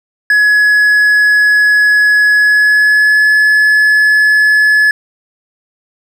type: tone with pitch glide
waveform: triangle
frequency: 1689 to 1710.6 Hz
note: G#6 to A6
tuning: +29 to -49 cents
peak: -4 dBFS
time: 0.3-4.91 s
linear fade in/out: 2 ms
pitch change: +22 cents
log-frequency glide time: 2.36-3.26 s
effects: none